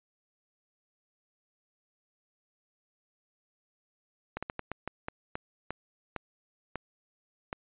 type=slowing click train; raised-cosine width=0.5 ms; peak=-19 dBFS; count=12; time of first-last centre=4.37-7.529 s; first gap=56 ms; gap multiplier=1.3; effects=resampled to 8000 Hz